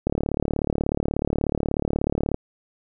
click train, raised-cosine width 2 ms, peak -9 dBFS, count 84, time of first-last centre 0.07-2.344 s, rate 36.5 Hz, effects none

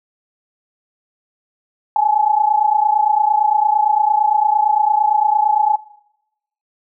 sine tone pair together, 830.6 / 859.4 Hz, G#5 / A5, 0 / -41 cents, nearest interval minor second, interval 59 cents, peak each -15 dBFS, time 1.96-5.76 s, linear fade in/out 2 ms, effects noise-tail reverb RT60 0.9 s tail -22 dB re dry

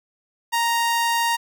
sawtooth tone, 932.3 Hz, A#5, in tune, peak -15 dBFS, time 0.52-1.37 s, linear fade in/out 20 ms, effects none

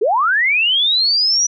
sine linear sweep, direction up, 370 to 5900 Hz, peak -12 dBFS, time 0.01-1.47 s, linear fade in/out 10 ms, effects none

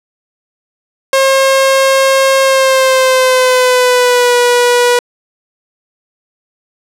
sawtooth tone with pitch glide, 537 to 486.8 Hz, C5 to B4, +45 to -25 cents, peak -3 dBFS, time 1.13-4.99 s, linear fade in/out 2 ms, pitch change -170 cents, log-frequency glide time 2.42-4.36 s, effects low-pass 12000 Hz 12 dB/octave

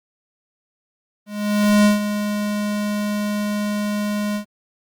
square tone with ADSR envelope, 207.7 Hz, G#3, in tune, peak -11 dBFS, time 1.26-4.45 s, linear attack 590 ms, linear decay 140 ms, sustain -10 dB, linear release 95 ms, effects Opus 32 kbps

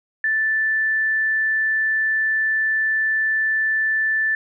sine tone, 1760 Hz, A6, in tune, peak -17 dBFS, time 0.24-4.35 s, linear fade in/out 2 ms, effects none

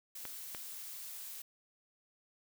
blue noise, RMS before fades -46 dBFS, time 0.15-1.42 s, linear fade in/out 5 ms
clicks, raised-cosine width 0.3 ms, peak -27 dBFS, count 2, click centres 0.253 / 0.548 s
effects none

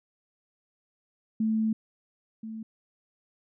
sine tone pair in turn, 219.8 / 221.2 Hz, A3 / A3, -2 / +9 cents, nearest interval unison, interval 11 cents, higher second, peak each -23 / -35 dBFS, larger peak first, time 1.4-1.73 / 2.43-2.63 s, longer first, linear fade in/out 5 ms, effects none

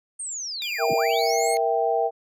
sine linear two-way sweep, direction down then up, 8870 to 102.9 to 8840 Hz, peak -29 dBFS, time 0.19-1.55 s, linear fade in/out 10 ms, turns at 0.92 s
25% pulse tone with pitch glide, 2405 to 2155 Hz, D7 to C#7, +41 to -49 cents, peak -26 dBFS, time 0.62-1.57 s, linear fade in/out 0 ms, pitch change -190 cents, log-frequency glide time 0.96-1.38 s
sine chord, E diminished, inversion second, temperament equal, 466.2 / 659.3 / 784 Hz, Bb4 / E5 / G5, 0 / 0 / 0 cents, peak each -24 dBFS, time 0.78-2.11 s, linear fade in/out 50 ms
effects none

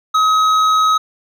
sine tone with hard clipping, 1272 Hz, D#6, 38 cents sharp, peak -12 dBFS, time 0.14-0.98 s, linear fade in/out 10 ms, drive 8 dB, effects none

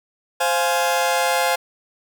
sawtooth chord, F minor, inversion second, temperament just, 523.8 / 698.5 / 838.1 Hz, C5 / F5 / Ab5, +2 / 0 / +16 cents, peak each -18 dBFS, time 0.4-1.56 s, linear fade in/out 10 ms, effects none

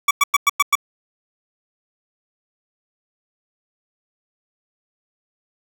25% pulse tone bursts, 1141 Hz, C#6, 50 cents sharp, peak -8 dBFS, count 6, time 0.08-0.754 s, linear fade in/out 5 ms, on 29 ms, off 100 ms, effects none

